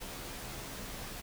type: noise with comb filter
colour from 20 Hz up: pink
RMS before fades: -43 dBFS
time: 0-1.22 s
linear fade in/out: 20 ms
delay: 13 ms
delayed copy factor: -0.55
effects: none